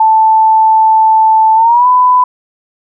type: tone with pitch glide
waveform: sine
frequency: 880 to 999.2 Hz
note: A5 to B5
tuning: 0 to +20 cents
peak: -4 dBFS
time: 0-2.24 s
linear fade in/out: 5 ms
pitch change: +220 cents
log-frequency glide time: 1.55-1.87 s
effects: none